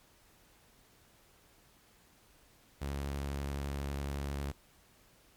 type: tone with vibrato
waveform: sawtooth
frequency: 70.1 Hz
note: C#2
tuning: 20 cents sharp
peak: -31 dBFS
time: 2.81-4.52 s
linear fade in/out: 10 ms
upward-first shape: square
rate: 12 Hz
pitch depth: 15 cents each way
effects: pink hiss -64 dBFS RMS until 5.36 s + MP3 96 kbps